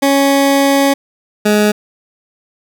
20% pulse tone pair in turn, 277.2 / 209.7 Hz, C#4 / G#3, 0 / +17 cents, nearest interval perfect fourth, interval 483 cents, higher first, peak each -4 dBFS, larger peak neither, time 0.02-0.94 / 1.45-1.72 s, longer first, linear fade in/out 10 ms, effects none

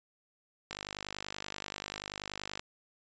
click train, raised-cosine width 0.2 ms, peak -20 dBFS, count 96, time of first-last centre 0.71-2.595 s, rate 50.4 Hz, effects resampled to 16000 Hz

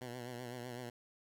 10% pulse tone with vibrato, 122.8 Hz, B2, 9 cents flat, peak -35 dBFS, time 0.01-0.9 s, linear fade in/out 5 ms, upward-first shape triangle, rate 7.9 Hz, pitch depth 73 cents each way, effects none

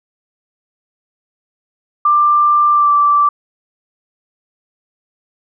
sine tone with pitch glide, 1185 to 1166.7 Hz, D6 to D6, +15 to -12 cents, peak -8 dBFS, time 2.05-3.29 s, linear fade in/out 5 ms, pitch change -27 cents, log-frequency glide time 2.71-2.92 s, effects none

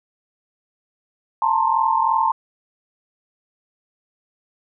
sine tone cluster, 880 / 923 / 1054 Hz, A5 / A#5 / C6, 0 / -17 / +12 cents, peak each -20 dBFS, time 1.42-2.32 s, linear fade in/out 2 ms, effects none

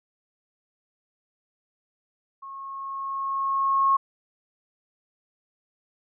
sine tone with level ramp, 1089 Hz, C#6, 31 cents flat, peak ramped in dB -37 to -16 dBFS, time 2.42-3.97 s, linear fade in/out 10 ms, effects none

